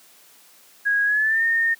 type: tone with pitch glide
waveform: sine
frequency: 1650 to 1830.8 Hz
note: G#6 to A#6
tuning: -12 to -32 cents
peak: -17 dBFS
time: 0.85-1.75 s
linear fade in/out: 20 ms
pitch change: +180 cents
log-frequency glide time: 1.05-1.44 s
effects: white hiss -52 dBFS RMS until 1.79 s + high-pass 200 Hz 12 dB/octave